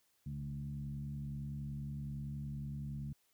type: tone with frequency modulation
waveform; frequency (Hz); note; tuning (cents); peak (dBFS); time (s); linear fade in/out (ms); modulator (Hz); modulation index
sine; 142.6; C#3; +49; -39; 0.26-3.13; 5; 70.7; 0.88
effects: white hiss -75 dBFS RMS until 3.33 s